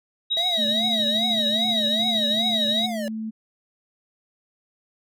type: tone with tremolo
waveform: sine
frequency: 3817 Hz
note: A#7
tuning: 40 cents sharp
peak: -19 dBFS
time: 0.3-2.87 s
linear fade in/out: 20 ms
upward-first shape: sine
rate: 13 Hz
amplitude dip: 30%
type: tone with vibrato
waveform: square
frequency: 651 Hz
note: E5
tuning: 22 cents flat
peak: -29 dBFS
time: 0.37-3.08 s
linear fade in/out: 0 ms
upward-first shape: triangle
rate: 2.5 Hz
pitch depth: 230 cents each way
type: tone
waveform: sine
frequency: 220 Hz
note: A3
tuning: in tune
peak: -27 dBFS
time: 0.57-3.31 s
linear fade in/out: 20 ms
effects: none